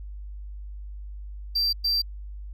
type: tone bursts at uneven times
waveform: triangle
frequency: 4699 Hz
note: D8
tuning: in tune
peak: -20 dBFS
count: 2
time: 1.55-1.73 / 1.84-2.02 s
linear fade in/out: 10 ms
effects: added 50 Hz sine -35 dBFS peak until 2.53 s